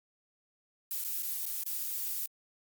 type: noise with dropouts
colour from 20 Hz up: violet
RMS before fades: -35 dBFS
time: 0.91-2.26 s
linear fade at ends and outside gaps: 1 ms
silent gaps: 1.04-1.047 / 1.225-1.23 / 1.455-1.463 / 1.636-1.663 s
effects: Opus 48 kbps